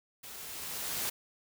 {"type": "noise with level ramp", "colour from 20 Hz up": "white", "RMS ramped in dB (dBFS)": [-47, -33], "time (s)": [0.23, 1.1], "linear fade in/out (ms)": 10, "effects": []}